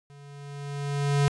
square tone with level ramp, 142.4 Hz, C#3, 47 cents sharp, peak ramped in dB -48 to -19 dBFS, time 0.1-1.28 s, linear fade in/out 0 ms, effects resampled to 22050 Hz

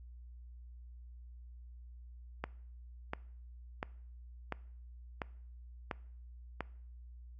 click train, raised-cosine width 0.5 ms, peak -21 dBFS, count 7, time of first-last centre 2.44-6.607 s, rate 1.44 Hz, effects noise-tail reverb RT60 0.6 s tail -22 dB re dry + added 60 Hz sine -49 dBFS peak until 7.39 s

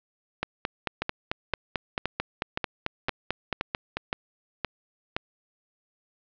two click trains, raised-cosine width 0.3 ms, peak -10 / -10 dBFS, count 9 / 17, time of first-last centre 1.02-5.165 / 0.43-3.97 s, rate 1.93 / 4.52 Hz, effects low-pass 4000 Hz 12 dB/octave

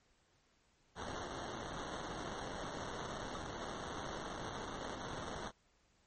white noise with sample-and-hold, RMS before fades -44 dBFS, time 0.95-5.52 s, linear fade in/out 50 ms, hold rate 2450 Hz, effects pink hiss -73 dBFS RMS until 6.06 s + MP3 32 kbps

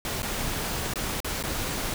pink noise with dropouts, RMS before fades -30 dBFS, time 0.05-1.94 s, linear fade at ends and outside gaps 1 ms, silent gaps 0.221-0.229 / 0.937-0.957 / 1.203-1.245 / 1.427-1.437 s, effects none

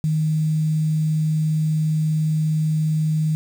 sine tone with quantisation, 155.8 Hz, D#3, 3 cents sharp, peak -17 dBFS, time 0.04-3.35 s, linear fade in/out 0 ms, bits 7, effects none

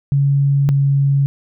sine tone pair in turn, 140 / 139.28 Hz, C#3 / C#3, +18 / +9 cents, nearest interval unison, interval 9 cents, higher first, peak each -11 dBFS, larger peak neither, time 0.12-0.69 / 0.69-1.26 s, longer neither, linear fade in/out 0 ms, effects none

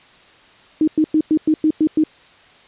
sine tone bursts, 311.1 Hz, D#4, in tune, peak -11 dBFS, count 8, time 0.81-2.038 s, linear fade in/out 2 ms, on 66 ms, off 100 ms, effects white hiss -48 dBFS RMS until 2.67 s + resampled to 8000 Hz

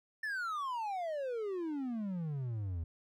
triangle exponential sweep, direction down, 1800 to 79.1 Hz, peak -33 dBFS, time 0.23-2.84 s, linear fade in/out 5 ms, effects none

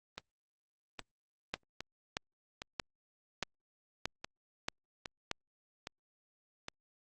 two click trains, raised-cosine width 0.2 ms, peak -16 / -23 dBFS, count 7 / 9, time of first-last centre 1.54-5.314 / 0.18-6.684 s, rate 1.59 / 1.23 Hz, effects Opus 24 kbps

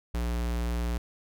square tone, 59 Hz, A#1, 22 cents sharp, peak -28 dBFS, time 0.14-0.98 s, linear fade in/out 5 ms, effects none

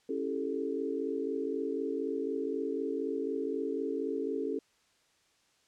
sine chord, A dominant seventh, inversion first, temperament just, 275 / 330 / 396 / 440 Hz, C#4 / E4 / G4 / A4, -14 / +2 / +18 / 0 cents, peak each -36 / -39 / -37 / -35 dBFS, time 0.09-4.59 s, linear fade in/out 5 ms, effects white hiss -69 dBFS RMS until 5.67 s + low-pass 7000 Hz 12 dB/octave

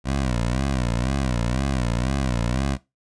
15% pulse tone with vibrato, 63 Hz, B1, 35 cents sharp, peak -15 dBFS, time 0.04-2.78 s, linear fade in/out 50 ms, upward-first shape sine, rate 2 Hz, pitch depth 160 cents each way, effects noise-tail reverb RT60 0.2 s tail -17 dB re dry + resampled to 22050 Hz

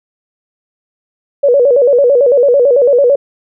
sine tone with vibrato, 523.3 Hz, C5, in tune, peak -5 dBFS, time 1.43-3.16 s, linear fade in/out 10 ms, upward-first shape square, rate 9 Hz, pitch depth 130 cents each way, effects none

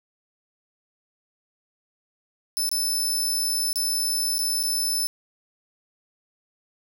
20% pulse tone with dropouts, 5274 Hz, E8, in tune, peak -17 dBFS, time 2.57-5.07 s, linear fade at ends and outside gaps 0 ms, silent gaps 2.691-2.715 / 3.729-3.758 / 4.382-4.39 / 4.629-4.636 s, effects none

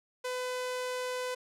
sawtooth tone, 503 Hz, B4, 32 cents sharp, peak -29 dBFS, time 0.24-1.35 s, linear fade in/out 10 ms, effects low-pass 11000 Hz 12 dB/octave

